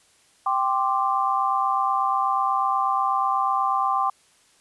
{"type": "chord", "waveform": "sine", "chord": "G suspended fourth", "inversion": "none", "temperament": "equal", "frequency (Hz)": [784, 1046.5, 1174.7], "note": ["G5", "C6", "D6"], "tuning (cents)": [0, 0, 0], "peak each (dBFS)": -24, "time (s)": [0.46, 4.1], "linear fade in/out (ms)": 5, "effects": ["white hiss -59 dBFS RMS until 4.6 s", "resampled to 24000 Hz"]}